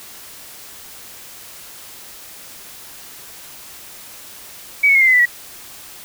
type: tone with pitch steps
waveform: sine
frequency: 2271 / 2210 / 2151 / 2093 / 2037 / 1982.7 / 1929.6 Hz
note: C#7 / C#7 / C7 / C7 / C7 / B6 / B6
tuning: +41 / -6 / +47 / 0 / -47 / +6 / -41 cents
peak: -9 dBFS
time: 4.83-5.257 s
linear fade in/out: 10 ms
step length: 61 ms
effects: white hiss -38 dBFS RMS until 6.04 s